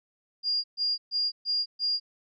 sine tone bursts, 4821 Hz, D8, 45 cents sharp, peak -24 dBFS, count 5, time 0.43-2 s, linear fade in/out 50 ms, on 210 ms, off 130 ms, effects none

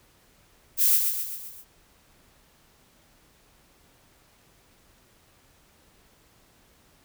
violet noise with echo, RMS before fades -20 dBFS, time 0.77-1 s, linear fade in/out 50 ms, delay 130 ms, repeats 5, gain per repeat -5 dB, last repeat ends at 1.65 s, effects pink hiss -60 dBFS RMS until 7.04 s

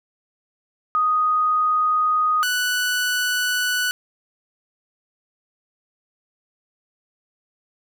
sine / sawtooth tone pair in turn, 1244.5 / 1483.2 Hz, D#6 / F#6, 0 / +4 cents, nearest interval minor third, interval 304 cents, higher second, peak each -16 dBFS, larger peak neither, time 0.95-2.43 / 2.43-3.91 s, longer neither, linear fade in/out 0 ms, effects none

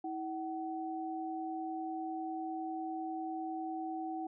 sine tone pair together, 322.8 / 755 Hz, E4 / F#5, -36 / +35 cents, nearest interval octave + minor third, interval 1471 cents, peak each -39 / -39 dBFS, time 0.04-4.27 s, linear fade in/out 5 ms, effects none

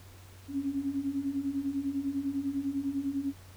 sine beating tone pair, 269.7 / 279.7 Hz, C#4 / C#4, -47 / +16 cents, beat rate 10 Hz, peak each -35 / -31 dBFS, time 0.48-3.34 s, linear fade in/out 50 ms, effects added 93 Hz sine -50 dBFS peak until 3.56 s + pink hiss -56 dBFS RMS until 3.56 s

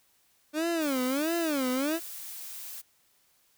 30% pulse tone with vibrato, 292.8 Hz, D4, 5 cents flat, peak -24 dBFS, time 0.53-2 s, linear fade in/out 50 ms, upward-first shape sine, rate 1.5 Hz, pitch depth 260 cents each way
blue noise, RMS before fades -41 dBFS, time 0.8-2.82 s, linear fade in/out 20 ms
effects white hiss -67 dBFS RMS until 3.57 s

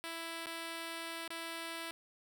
5% pulse tone with dropouts, 331 Hz, E4, 7 cents sharp, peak -29 dBFS, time 0.04-1.91 s, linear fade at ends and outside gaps 0 ms, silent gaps 0.459-0.469 / 1.278-1.304 s, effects none

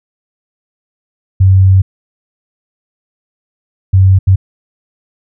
sine tone bursts at uneven times, 95.1 Hz, F#2, 48 cents sharp, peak -3 dBFS, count 3, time 1.4-1.82 / 3.93-4.19 / 4.27-4.36 s, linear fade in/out 10 ms, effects none

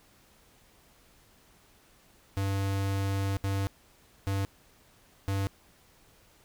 square tone bursts at uneven times, 98 Hz, G2, in tune, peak -28 dBFS, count 4, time 2.37-3.37 / 3.44-3.67 / 4.27-4.45 / 5.28-5.47 s, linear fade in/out 0 ms, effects pink hiss -61 dBFS RMS until 6.44 s

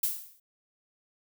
violet noise with exponential decay, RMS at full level -25 dBFS, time 0.03-0.4 s, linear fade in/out 5 ms, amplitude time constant 80 ms, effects none

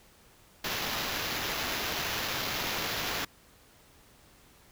white noise with sample-and-hold, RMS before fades -33 dBFS, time 0.64-3.25 s, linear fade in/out 5 ms, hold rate 8820 Hz, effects pink hiss -59 dBFS RMS until 4.71 s

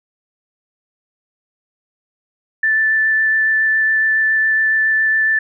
sine tone with vibrato, 1760 Hz, A6, in tune, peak -12 dBFS, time 2.63-5.39 s, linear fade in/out 5 ms, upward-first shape sine, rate 7.2 Hz, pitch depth 8 cents each way, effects none

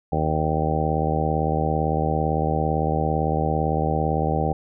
harmonic tone, 77.8 Hz, D#2, in tune, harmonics 1 / 2 / 3 / 4 / 5 / 6 / 7 / 8 / 9 / 10, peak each -27 / -25 / -31 / -31 / -32 / -29 / -30 / -32 / -36 / -26 dBFS, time 0.12-4.53 s, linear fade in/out 5 ms, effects none

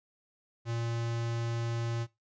square tone, 116.54 Hz, A#2, in tune, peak -32 dBFS, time 0.65-2.07 s, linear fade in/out 50 ms, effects noise-tail reverb RT60 0.2 s tail -18 dB re dry + resampled to 16000 Hz

